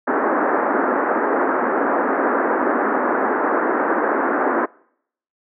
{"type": "band-pass noise", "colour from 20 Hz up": "pink", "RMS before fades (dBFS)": -19, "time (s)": [0.07, 4.66], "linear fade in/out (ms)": 10, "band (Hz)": [250, 1700], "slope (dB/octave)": 48, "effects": ["noise-tail reverb RT60 0.7 s tail -25 dB re dry"]}